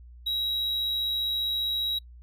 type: tone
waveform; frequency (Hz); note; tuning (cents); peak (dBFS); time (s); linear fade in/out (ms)
triangle; 3855; B7; -43; -24; 0.26-1.99; 10
effects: noise-tail reverb RT60 0.1 s tail -25 dB re dry + added 60 Hz sine -45 dBFS peak until 2.22 s